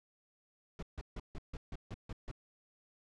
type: noise bursts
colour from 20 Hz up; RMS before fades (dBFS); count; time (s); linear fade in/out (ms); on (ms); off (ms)
brown; -42; 9; 0.79-2.314; 2; 36; 150
effects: low-pass 6000 Hz 12 dB/octave